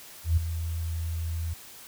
sine tone with ADSR envelope, 82.41 Hz, E2, in tune, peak -17 dBFS, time 0.24-1.54 s, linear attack 130 ms, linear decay 11 ms, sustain -11 dB, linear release 11 ms, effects white hiss -47 dBFS RMS until 1.87 s

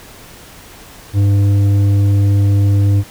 sine tone with tanh clipping, 100.2 Hz, G2, 38 cents sharp, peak -10 dBFS, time 1.13-3.04 s, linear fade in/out 50 ms, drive 8 dB, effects pink hiss -38 dBFS RMS until 3.1 s

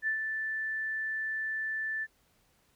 sine tone with ADSR envelope, 1760 Hz, A6, in tune, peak -26 dBFS, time 0.02-2.07 s, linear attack 53 ms, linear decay 100 ms, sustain -5 dB, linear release 41 ms, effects pink hiss -69 dBFS RMS until 2.75 s

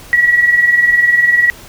sine tone with tremolo, 1928 Hz, B6, 42 cents flat, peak -4 dBFS, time 0.13-1.5 s, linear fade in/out 0 ms, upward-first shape triangle, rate 20 Hz, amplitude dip 70%, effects pink hiss -36 dBFS RMS until 1.68 s

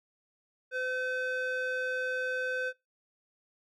square tone with band-pass filter, 510 Hz, C5, 44 cents flat, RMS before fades -33 dBFS, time 0.71-2.73 s, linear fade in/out 50 ms, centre 1300 Hz, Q 2.2, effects noise-tail reverb RT60 0.2 s tail -20 dB re dry

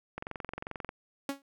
click train, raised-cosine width 0.5 ms, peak -22 dBFS, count 17, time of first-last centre 0.18-0.891 s, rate 22.5 Hz
sawtooth tone with exponential decay, 277.2 Hz, C#4, in tune, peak -25 dBFS, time 1.29-1.42 s, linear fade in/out 2 ms, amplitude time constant 27 ms
effects none

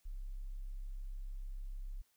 sine tone, 33.35 Hz, C1, 34 cents sharp, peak -40 dBFS, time 0.05-2.02 s, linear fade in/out 10 ms, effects white hiss -75 dBFS RMS until 2.16 s

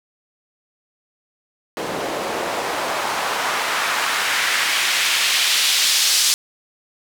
white noise with band-pass filter sweep, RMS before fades -20 dBFS, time 1.77-6.34 s, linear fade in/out 0 ms, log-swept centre 420 to 4900 Hz, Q 1.1, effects none

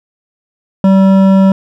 sine tone with hard clipping, 192.7 Hz, G3, 29 cents flat, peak -6 dBFS, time 0.84-1.52 s, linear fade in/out 2 ms, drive 11 dB, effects none

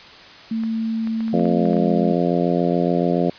sine tone with pitch glide, 224.2 to 209.2 Hz, A3 to G#3, +33 to +13 cents, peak -20 dBFS, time 0.51-2.13 s, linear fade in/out 5 ms, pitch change -120 cents, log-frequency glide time 1.61-1.67 s
clicks, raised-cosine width 0.5 ms, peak -23 dBFS, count 9, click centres 0.636 / 1.073 / 1.206 / 1.281 / 1.395 / 1.455 / 1.655 / 1.732 / 1.768 s
harmonic tone, 87 Hz, F2, 6 cents flat, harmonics 2 / 3 / 4 / 5 / 6 / 7 / 8, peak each -21 / -23 / -24 / -25 / -26 / -26 / -27 dBFS, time 1.33-3.3 s, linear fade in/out 5 ms
effects white hiss -42 dBFS RMS until 3.38 s + resampled to 11025 Hz

